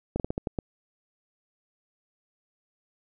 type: slowing click train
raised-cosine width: 2 ms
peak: -15 dBFS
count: 7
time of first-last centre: 0.16-0.588 s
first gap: 38 ms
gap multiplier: 1.25
effects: none